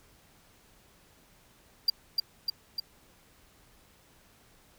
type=tone with echo; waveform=triangle; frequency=4751 Hz; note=D8; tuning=19 cents sharp; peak=-18 dBFS; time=1.88-1.9 s; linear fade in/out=5 ms; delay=300 ms; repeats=3; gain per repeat=-3 dB; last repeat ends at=2.8 s; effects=pink hiss -61 dBFS RMS until 4.78 s